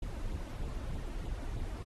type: noise with flanger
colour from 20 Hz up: brown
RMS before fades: -38 dBFS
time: 0.02-1.83 s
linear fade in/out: 5 ms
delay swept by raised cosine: 0.26 to 3.36 ms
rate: 3.2 Hz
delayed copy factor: +0.6
effects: AAC 32 kbps